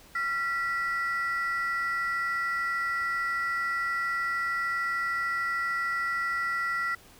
triangle ring-modulated tone, 1661.2 Hz, G#6, in tune, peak -21 dBFS, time 0.15-6.95 s, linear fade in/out 5 ms, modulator 291 Hz, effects tanh soft clip ceiling -20 dBFS + pink hiss -54 dBFS RMS until 7.19 s

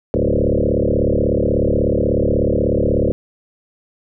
sine tone with frequency modulation, 290.4 Hz, D4, 19 cents flat, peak -13 dBFS, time 0.14-3.12 s, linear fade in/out 0 ms, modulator 36.4 Hz, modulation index 7.2, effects none

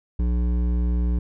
sine tone with hard clipping, 59.8 Hz, A#1, 45 cents sharp, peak -21 dBFS, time 0.19-1.19 s, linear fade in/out 5 ms, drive 11 dB, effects none

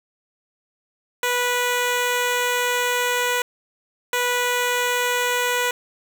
10% pulse tone pair in turn, 490.7 / 490.7 Hz, B4 / B4, -11 / -11 cents, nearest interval unison, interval 0 cents, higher neither, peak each -11 / -11 dBFS, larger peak neither, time 1.23-3.42 / 4.13-5.71 s, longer first, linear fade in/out 2 ms, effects none

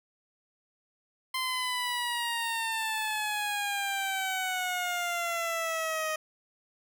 15% pulse exponential sweep, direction down, 1041 to 622.3 Hz, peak -23 dBFS, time 1.34-6.16 s, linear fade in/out 5 ms, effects none

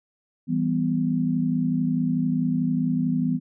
sine chord, E minor, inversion none, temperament equal with one note detuned, 164.81 / 196 / 249.5 Hz, E3 / G3 / B3, 0 / 0 / +18 cents, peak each -25 / -28 / -23 dBFS, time 0.47-3.4 s, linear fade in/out 50 ms, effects none

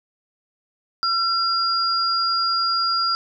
sine tone pair together, 1355 / 4829 Hz, E6 / D8, +47 / +47 cents, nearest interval octave + minor seventh, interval 2200 cents, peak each -21 dBFS, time 1.03-3.15 s, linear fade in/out 0 ms, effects none

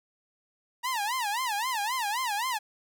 sawtooth tone with vibrato, 920 Hz, A#5, 23 cents flat, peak -24 dBFS, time 0.83-2.59 s, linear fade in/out 20 ms, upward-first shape sine, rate 3.8 Hz, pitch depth 230 cents each way, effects none

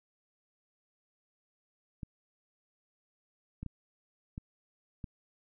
clicks, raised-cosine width 5 ms, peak -27 dBFS, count 5, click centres 2.032 / 3.63 / 3.663 / 4.379 / 5.042 s, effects none

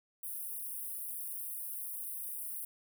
white high-pass noise, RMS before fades -41 dBFS, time 0.23-2.65 s, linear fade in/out 5 ms, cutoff 9100 Hz, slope 96 dB/octave, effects none

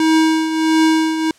square tone with tremolo, 318.5 Hz, D#4, 41 cents sharp, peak -10 dBFS, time 0-1.31 s, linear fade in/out 2 ms, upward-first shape triangle, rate 1.5 Hz, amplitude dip 65%, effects white hiss -50 dBFS RMS until 1.38 s + low-pass 8000 Hz 12 dB/octave

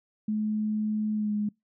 sine tone with pitch glide, 213.8 to 209 Hz, A3 to G#3, -49 to +11 cents, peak -25 dBFS, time 0.28-1.49 s, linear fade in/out 5 ms, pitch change -40 cents, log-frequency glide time 1.14-1.33 s, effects noise-tail reverb RT60 0.2 s tail -26 dB re dry

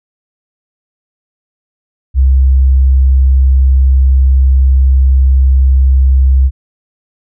sine tone, 66 Hz, C2, 16 cents sharp, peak -4 dBFS, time 2.14-6.51 s, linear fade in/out 50 ms, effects none

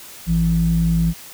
square tone with low-pass filter, 55.6 Hz, A1, 19 cents sharp, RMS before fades -17 dBFS, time 0.26-1.14 s, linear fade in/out 50 ms, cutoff 180 Hz, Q 8.5, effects white hiss -39 dBFS RMS until 1.33 s

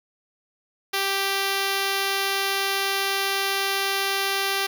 5% pulse tone, 392 Hz, G4, in tune, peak -11 dBFS, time 0.93-4.67 s, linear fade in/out 10 ms, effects none

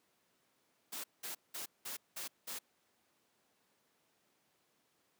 white noise bursts, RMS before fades -43 dBFS, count 6, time 0.92-2.59 s, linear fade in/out 10 ms, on 120 ms, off 190 ms, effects pink hiss -75 dBFS RMS until 5.19 s + high-pass 200 Hz 12 dB/octave

